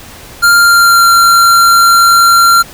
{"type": "tone with pitch glide", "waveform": "square", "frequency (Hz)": [1396.9, 1375.3], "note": ["F6", "F6"], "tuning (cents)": [0, -27], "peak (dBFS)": -4, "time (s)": [0.42, 2.63], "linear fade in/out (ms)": 20, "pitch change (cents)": -27, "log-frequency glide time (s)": [0.58, 1.1], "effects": ["pink hiss -32 dBFS RMS until 2.73 s"]}